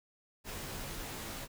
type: noise with comb filter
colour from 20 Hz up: pink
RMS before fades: -42 dBFS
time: 0.44-1.48 s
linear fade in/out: 50 ms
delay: 17 ms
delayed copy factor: -1
effects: none